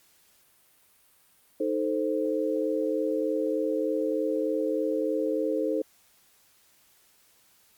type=chord; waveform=sine; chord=A diminished; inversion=second; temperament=equal; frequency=311.1 / 440 / 523.3 Hz; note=Eb4 / A4 / C5; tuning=0 / 0 / 0 cents; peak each=-29 dBFS; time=1.6-5.82 s; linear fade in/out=5 ms; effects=white hiss -62 dBFS RMS until 7.77 s + Opus 48 kbps